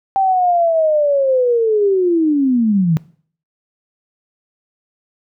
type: linear sweep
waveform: sine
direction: down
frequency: 784 to 152.1 Hz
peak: -11 dBFS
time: 0.16-2.97 s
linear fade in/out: 0 ms
effects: noise-tail reverb RT60 0.5 s tail -20 dB re dry